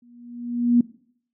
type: tone with exponential growth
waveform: sine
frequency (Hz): 240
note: B3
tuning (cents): -49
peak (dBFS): -11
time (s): 0.02-0.81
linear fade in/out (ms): 5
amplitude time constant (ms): 170
effects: noise-tail reverb RT60 0.6 s tail -20 dB re dry